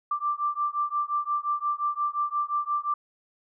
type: beating tone pair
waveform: sine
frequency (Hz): 1175 / 1180.7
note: D6 / D6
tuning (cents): +1 / +9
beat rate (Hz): 5.7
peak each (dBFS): -28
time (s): 0.11-2.94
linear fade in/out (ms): 5
effects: none